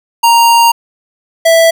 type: tone pair in turn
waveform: square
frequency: 932.3 / 659.2 Hz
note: A#5 / E5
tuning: 0 / 0 cents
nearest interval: tritone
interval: 600 cents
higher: first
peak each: -5 dBFS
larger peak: neither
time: 0.23-0.72 / 1.45-1.71 s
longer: first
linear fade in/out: 10 ms
effects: none